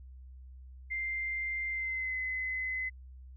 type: tone with pitch glide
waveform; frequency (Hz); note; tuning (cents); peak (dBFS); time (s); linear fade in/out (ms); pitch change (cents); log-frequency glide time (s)
sine; 2093 to 2036; C7 to C7; 0 to -48; -32; 0.9-2.9; 20; -48; 1.69-2.17
effects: added 64 Hz sine -47 dBFS peak until 3.36 s